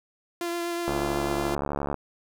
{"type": "tone with vibrato", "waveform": "sawtooth", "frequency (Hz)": 343.4, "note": "F4", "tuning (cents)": -29, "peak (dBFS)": -24, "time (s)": [0.41, 1.55], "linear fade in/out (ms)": 2, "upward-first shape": "triangle", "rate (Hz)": 8.2, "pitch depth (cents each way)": 17}
{"type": "click train", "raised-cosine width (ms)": 1, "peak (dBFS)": -14, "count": 77, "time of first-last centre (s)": [0.88, 1.943], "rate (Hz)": 71.5}
{"effects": ["9-bit"]}